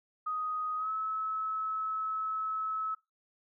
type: tone with pitch glide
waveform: sine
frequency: 1250 to 1295.6 Hz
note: D#6 to E6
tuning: +8 to -30 cents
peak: -31 dBFS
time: 0.26-2.95 s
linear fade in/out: 10 ms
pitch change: +62 cents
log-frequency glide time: 0.77-0.9 s
effects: noise-tail reverb RT60 0.2 s tail -19 dB re dry